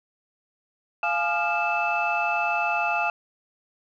sine tone cluster, 693 / 840 / 1208 / 1397 / 2631 Hz, F5 / G#5 / D6 / F6 / E7, -14 / +19 / +48 / 0 / -4 cents, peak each -27 / -27 / -32 / -29 / -26 dBFS, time 1.03-3.1 s, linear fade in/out 2 ms, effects tanh soft clip ceiling -13 dBFS

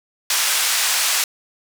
white band-pass noise, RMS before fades -19 dBFS, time 0.3-1.24 s, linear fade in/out 2 ms, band 1000 to 9200 Hz, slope 12 dB/octave, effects none

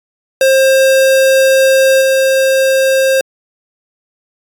square tone with level steps, 532 Hz, C5, 29 cents sharp, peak -7 / -9 dBFS, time 0.41-3.21 s, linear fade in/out 2 ms, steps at 2.01 s, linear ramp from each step 10 ms, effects AAC 64 kbps

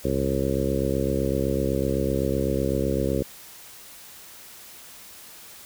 harmonic tone with a mistuned harmonic, 67.9 Hz, C#2, 35 cents flat, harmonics 1 / 2 / 3 / 4 / 5 / 6 / 7 / 8, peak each -30 / -30 / -30 / -30 / -30 / -30 / -30 / -30 dBFS, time 0.04-3.23 s, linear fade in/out 10 ms, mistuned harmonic 1, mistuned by +57 cents, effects white hiss -45 dBFS RMS until 5.65 s

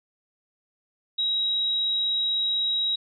sine tone, 3834 Hz, A#7, 48 cents sharp, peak -22 dBFS, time 1.18-2.96 s, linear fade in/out 10 ms, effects none

